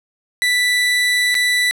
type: tone with dropouts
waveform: 30% pulse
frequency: 1975.5 Hz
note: B6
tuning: in tune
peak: -11 dBFS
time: 0.42-1.71 s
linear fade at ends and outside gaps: 0 ms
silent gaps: 1.344-1.351 s
effects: low-pass 12000 Hz 12 dB/octave